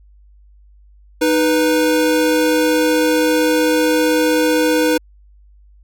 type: tone pair together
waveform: square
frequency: 310.2 / 491.8 Hz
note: D#4 / B4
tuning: -5 / -7 cents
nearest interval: minor sixth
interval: 798 cents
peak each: -16 dBFS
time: 1.21-4.98 s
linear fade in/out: 10 ms
effects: added 50 Hz sine -44 dBFS peak until 5.83 s